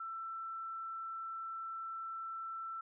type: tone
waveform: sine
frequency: 1335 Hz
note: E6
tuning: 22 cents sharp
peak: -40 dBFS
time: 0-2.81 s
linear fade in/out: 5 ms
effects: none